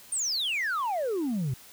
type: exponential sweep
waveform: sine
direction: down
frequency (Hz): 9100 to 119.2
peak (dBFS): -24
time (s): 0.12-1.54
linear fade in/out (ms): 5
effects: tanh soft clip ceiling -25 dBFS + white hiss -51 dBFS RMS until 1.72 s